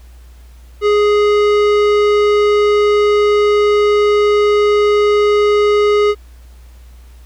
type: tone with tanh clipping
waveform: sine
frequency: 415.7 Hz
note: G#4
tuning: 2 cents sharp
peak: -11 dBFS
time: 0.81-6.15 s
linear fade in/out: 50 ms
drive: 17 dB
effects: added 60 Hz sine -36 dBFS peak until 7.25 s + pink hiss -51 dBFS RMS until 7.25 s